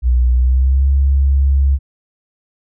sine tone with pitch glide, 61.4 to 68.52 Hz, B1 to C#2, -9 to -19 cents, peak -9 dBFS, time 0.02-1.79 s, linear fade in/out 50 ms, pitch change +190 cents, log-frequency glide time 0.33-0.88 s, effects none

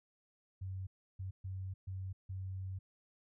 sine tone bursts at uneven times, 94.6 Hz, F#2, 39 cents sharp, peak -39 dBFS, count 5, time 0.61-0.87 / 1.19-1.31 / 1.44-1.74 / 1.87-2.13 / 2.29-2.79 s, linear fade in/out 10 ms, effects none

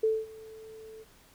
sine tone with ADSR envelope, 440 Hz, A4, in tune, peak -21 dBFS, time 0.03-1.05 s, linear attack 8 ms, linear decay 220 ms, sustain -23 dB, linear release 37 ms, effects pink hiss -59 dBFS RMS until 1.34 s

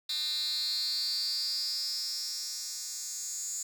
10% pulse tone with high-pass filter sweep, 303.5 Hz, D#4, 43 cents flat, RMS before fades -34 dBFS, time 0.09-3.63 s, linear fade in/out 5 ms, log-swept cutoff 3800 to 6900 Hz, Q 8.8, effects none

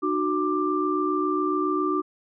sine tone cluster, 302.9 / 370.2 / 1182 Hz, D#4 / F#4 / D6, -46 / +1 / +11 cents, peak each -26 dBFS, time 0.02-2.02 s, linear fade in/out 20 ms, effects none

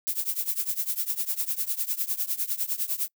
violet noise with tremolo, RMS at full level -25 dBFS, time 0.07-3.08 s, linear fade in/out 0 ms, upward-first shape triangle, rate 9.9 Hz, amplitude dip 95%, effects noise-tail reverb RT60 0.1 s tail -26 dB re dry

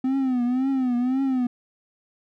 triangle tone with vibrato, 256 Hz, C4, 38 cents flat, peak -18 dBFS, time 0.04-1.47 s, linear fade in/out 5 ms, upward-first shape triangle, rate 1.9 Hz, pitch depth 120 cents each way, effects none

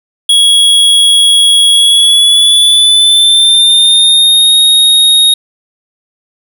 square tone with pitch glide, 3330 to 3738 Hz, G#7 to A#7, +4 to +4 cents, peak -4 dBFS, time 0.29-5.34 s, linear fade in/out 5 ms, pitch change +200 cents, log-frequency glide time 1.73-4.56 s, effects none

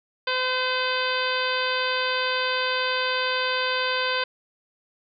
harmonic tone with a mistuned harmonic, 511 Hz, C5, 41 cents flat, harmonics 1 / 2 / 3 / 4 / 5 / 6 / 7 / 8 / 9, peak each -29 / -29 / -28 / -35 / -31 / -33 / -33 / -37 / -34 dBFS, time 0.27-4.24 s, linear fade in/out 5 ms, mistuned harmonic 9, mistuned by +28 cents, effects none

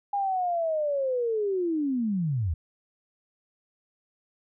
sine linear sweep, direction down, 816 to 72.7 Hz, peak -24 dBFS, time 0.13-2.54 s, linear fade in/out 5 ms, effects none

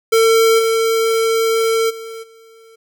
square tone with level steps, 451 Hz, A4, 43 cents sharp, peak -10 / -14 / -29 / -43 dBFS, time 0.12-2.76 s, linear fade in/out 10 ms, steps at 0.58 / 1.89 / 2.22 s, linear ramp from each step 20 ms, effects none

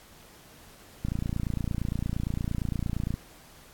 click train, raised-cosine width 5 ms, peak -17 dBFS, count 61, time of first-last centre 1.05-3.141 s, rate 28.7 Hz, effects pink hiss -53 dBFS RMS until 3.73 s + AAC 64 kbps

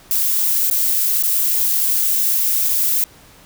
violet noise with dropouts, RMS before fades -17 dBFS, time 0.11-3.04 s, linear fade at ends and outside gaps 0 ms, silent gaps 0.699-0.711 / 1.225-1.236 / 2.687-2.691 s, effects pink hiss -46 dBFS RMS until 3.45 s

